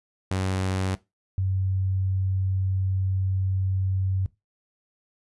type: tone pair in turn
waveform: sawtooth / sine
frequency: 94.3 / 94.96 Hz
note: F#2 / F#2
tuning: +33 / +45 cents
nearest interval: unison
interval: 12 cents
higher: second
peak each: -20 / -22 dBFS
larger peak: first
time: 0.31-0.95 / 1.38-4.26 s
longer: second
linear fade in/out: 0 ms
effects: noise-tail reverb RT60 0.2 s tail -18 dB re dry + resampled to 24000 Hz

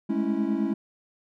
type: chord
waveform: triangle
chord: A major seventh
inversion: third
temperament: equal with one note detuned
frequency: 207.7 / 217 / 277.2 / 329.6 Hz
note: G#3 / A3 / C#4 / E4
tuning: 0 / -24 / 0 / 0 cents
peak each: -27 dBFS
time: 0.09-0.74 s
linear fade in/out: 10 ms
effects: none

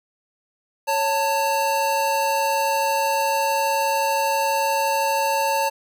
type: tone pair together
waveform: square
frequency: 554.4 / 893.4 Hz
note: C#5 / A5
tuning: 0 / +26 cents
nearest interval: minor sixth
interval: 826 cents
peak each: -25 / -21 dBFS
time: 0.87-5.7 s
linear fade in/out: 20 ms
effects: none

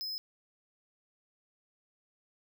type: tone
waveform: square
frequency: 5100 Hz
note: D#8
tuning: 42 cents sharp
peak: -36 dBFS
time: 0.01-0.18 s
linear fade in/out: 0 ms
effects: none

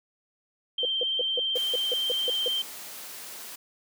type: tone with vibrato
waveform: sine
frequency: 3136 Hz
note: G7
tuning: in tune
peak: -25 dBFS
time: 0.78-2.62 s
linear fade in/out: 5 ms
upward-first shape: sine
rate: 18 Hz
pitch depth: 20 cents each way
type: tone bursts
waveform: sine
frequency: 493.9 Hz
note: B4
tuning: in tune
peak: -26 dBFS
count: 10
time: 0.83-2.48 s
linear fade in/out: 2 ms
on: 21 ms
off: 160 ms
type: high-pass noise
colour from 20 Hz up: white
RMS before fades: -41 dBFS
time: 1.55-3.56 s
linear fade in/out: 10 ms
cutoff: 200 Hz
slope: 12 dB/octave
effects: none

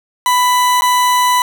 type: tone with dropouts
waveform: 40% pulse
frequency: 993 Hz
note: B5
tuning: 9 cents sharp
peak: -9 dBFS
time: 0.26-1.42 s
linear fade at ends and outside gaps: 1 ms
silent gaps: 0.81-0.82 s
effects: 8-bit

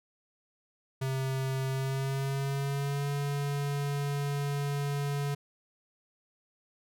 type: tone with pitch glide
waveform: square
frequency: 132.9 to 142.44 Hz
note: C3 to C#3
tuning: +27 to +47 cents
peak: -30 dBFS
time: 1.01-5.35 s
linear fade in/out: 10 ms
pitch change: +120 cents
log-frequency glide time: 1.69-3.1 s
effects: none

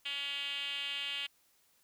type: tone with band-pass filter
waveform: 5% pulse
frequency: 282.2 Hz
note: C#4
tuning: 31 cents sharp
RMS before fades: -38 dBFS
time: 0.05-1.27 s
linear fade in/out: 10 ms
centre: 3000 Hz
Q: 4.8
effects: white hiss -70 dBFS RMS until 1.83 s

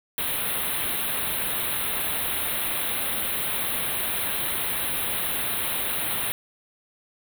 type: band-stop noise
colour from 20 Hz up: white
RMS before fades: -27 dBFS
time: 0.18-6.32 s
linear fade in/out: 0 ms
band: 4000 to 9200 Hz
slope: 96 dB/octave
effects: none

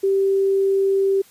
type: tone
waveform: sine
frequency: 390 Hz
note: G4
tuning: 9 cents flat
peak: -15 dBFS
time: 0.03-1.22 s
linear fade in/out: 10 ms
effects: white hiss -51 dBFS RMS until 1.3 s + resampled to 32000 Hz

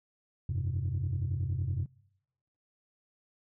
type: chord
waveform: sine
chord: F suspended second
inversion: none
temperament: equal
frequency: 87.31 / 98 / 130.81 Hz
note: F2 / G2 / C3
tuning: 0 / 0 / 0 cents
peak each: -32 dBFS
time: 0.49-1.86 s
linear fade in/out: 5 ms
effects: noise-tail reverb RT60 0.9 s tail -26 dB re dry + tanh soft clip ceiling -25 dBFS

